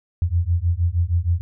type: beating tone pair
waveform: sine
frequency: 83.2 / 89.6 Hz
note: E2 / F2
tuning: +17 / +45 cents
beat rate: 6.4 Hz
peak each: -20 dBFS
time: 0.22-1.41 s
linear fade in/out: 0 ms
effects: none